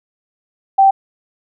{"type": "tone", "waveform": "sine", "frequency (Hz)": 779, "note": "G5", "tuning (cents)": -11, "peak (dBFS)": -6, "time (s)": [0.78, 0.91], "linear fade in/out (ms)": 10, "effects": []}